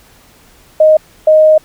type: tone pair in turn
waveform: sine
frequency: 622.3 / 622.3 Hz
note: D#5 / D#5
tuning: 0 / 0 cents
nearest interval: unison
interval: 0 cents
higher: neither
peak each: -3 dBFS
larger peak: neither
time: 0.8-0.97 / 1.27-1.58 s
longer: second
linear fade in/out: 5 ms
effects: pink hiss -45 dBFS RMS until 1.64 s